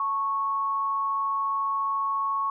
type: tone pair together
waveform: sine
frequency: 890 / 1104.3 Hz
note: A5 / C#6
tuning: +20 / -7 cents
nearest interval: major third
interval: 373 cents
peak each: -36 / -24 dBFS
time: 0-2.5 s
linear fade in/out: 2 ms
effects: none